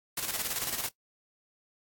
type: noise with tremolo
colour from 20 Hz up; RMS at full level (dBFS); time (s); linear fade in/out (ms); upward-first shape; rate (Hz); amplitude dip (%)
white; -31; 0.17-0.89; 5; square; 18; 55
effects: noise-tail reverb RT60 0.1 s tail -19 dB re dry + AAC 64 kbps